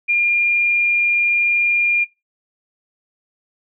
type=tone; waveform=sine; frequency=2407 Hz; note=D7; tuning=42 cents sharp; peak=-13 dBFS; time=0.08-2.05 s; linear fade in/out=20 ms; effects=noise-tail reverb RT60 0.2 s tail -17 dB re dry